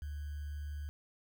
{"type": "tone with sample-and-hold", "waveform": "sine", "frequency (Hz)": 73.42, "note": "D2", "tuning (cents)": 0, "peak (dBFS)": -38, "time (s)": [0.02, 0.89], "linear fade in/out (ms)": 0, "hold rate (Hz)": 1575, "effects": []}